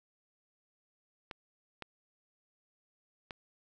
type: clicks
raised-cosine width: 0.3 ms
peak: -25 dBFS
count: 3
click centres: 1.312 / 1.823 / 3.308 s
effects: none